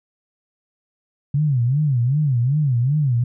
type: tone with vibrato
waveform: sine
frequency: 134.6 Hz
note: C3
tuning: 49 cents sharp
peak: -15 dBFS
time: 1.34-3.24 s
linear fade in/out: 5 ms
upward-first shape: sine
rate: 2.6 Hz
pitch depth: 230 cents each way
effects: none